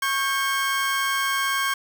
30% pulse tone pair together, 1100 / 1590.6 Hz, C#6 / G6, -14 / +25 cents, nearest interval tritone, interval 639 cents, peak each -22 dBFS, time 0.02-1.74 s, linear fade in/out 5 ms, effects 7-bit

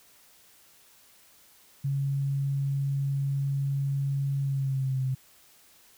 sine tone with pitch glide, 138.59 to 130.96 Hz, C#3 to C3, 0 to +2 cents, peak -25 dBFS, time 1.84-5.15 s, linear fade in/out 10 ms, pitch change -98 cents, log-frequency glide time 4.41-5.03 s, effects white hiss -58 dBFS RMS until 5.97 s

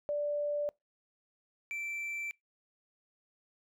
sine / triangle tone pair in turn, 586 / 2337 Hz, D5 / D7, -4 / -9 cents, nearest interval 2 octaves, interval 2395 cents, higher second, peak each -30 / -34 dBFS, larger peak first, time 0.09-0.69 / 1.71-2.31 s, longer neither, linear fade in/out 0 ms, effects noise-tail reverb RT60 0.2 s tail -26 dB re dry

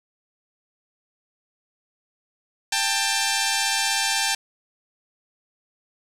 5% pulse tone pair together, 791 / 887.9 Hz, G5 / A5, +15 / +15 cents, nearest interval major second, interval 200 cents, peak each -11 dBFS, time 2.72-4.35 s, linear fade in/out 5 ms, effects low-pass 9000 Hz 12 dB/octave + 7-bit

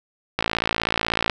click train, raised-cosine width 0.3 ms, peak -4 dBFS, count 52, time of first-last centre 0.39-1.297 s, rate 56.2 Hz, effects none

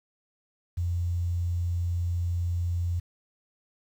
sine tone with quantisation, 87 Hz, F2, 6 cents flat, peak -25 dBFS, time 0.77-3 s, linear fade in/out 10 ms, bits 9, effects none

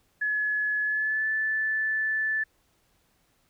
sine tone with pitch glide, 1702 to 1749.8 Hz, G#6 to A6, +42 to -10 cents, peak -24 dBFS, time 0.21-2.44 s, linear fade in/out 10 ms, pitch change +48 cents, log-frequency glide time 0.83-1.28 s, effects pink hiss -68 dBFS RMS until 3.49 s

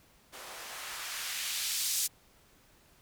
blue noise with band-pass filter sweep, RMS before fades -36 dBFS, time 0.32-2.08 s, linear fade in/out 20 ms, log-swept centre 470 to 6400 Hz, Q 0.84, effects pink hiss -63 dBFS RMS until 3.01 s

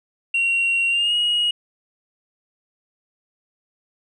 sine tone with pitch glide, 2747 to 2890 Hz, F7 to F#7, -29 to -41 cents, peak -15 dBFS, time 0.34-1.51 s, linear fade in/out 5 ms, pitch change +88 cents, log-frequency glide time 0.89-1.15 s, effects tanh soft clip ceiling -15 dBFS

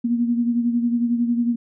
sine beating tone pair, 236.2 / 247.2 Hz, A#3 / B3, +23 / +2 cents, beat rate 11 Hz, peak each -18 / -26 dBFS, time 0.04-1.56 s, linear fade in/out 10 ms, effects none

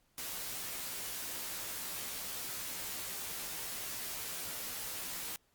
white noise with comb filter, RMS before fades -41 dBFS, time 0.18-5.36 s, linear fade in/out 0 ms, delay 14 ms, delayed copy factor -0.65, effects pink hiss -73 dBFS RMS until 5.54 s + Opus 48 kbps

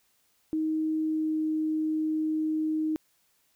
sine tone with pitch glide, 314 to 312.2 Hz, D#4 to D#4, +16 to +6 cents, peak -25 dBFS, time 0.53-2.96 s, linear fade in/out 0 ms, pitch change -10 cents, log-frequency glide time 1.01-1.39 s, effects white hiss -69 dBFS RMS until 3.55 s

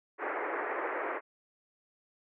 pink band-pass noise, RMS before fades -35 dBFS, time 0.18-1.21 s, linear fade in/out 50 ms, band 340 to 2100 Hz, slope 48 dB/octave, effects none

